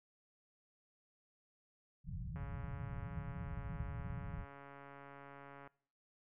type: low-pass noise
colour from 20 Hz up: white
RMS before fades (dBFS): -44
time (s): 2.04-4.46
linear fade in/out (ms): 50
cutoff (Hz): 180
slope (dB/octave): 96
type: click train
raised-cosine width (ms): 0.5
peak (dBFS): -38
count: 465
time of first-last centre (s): 2.36-5.674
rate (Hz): 140
effects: noise-tail reverb RT60 0.6 s tail -22 dB re dry + low-pass 2000 Hz 12 dB/octave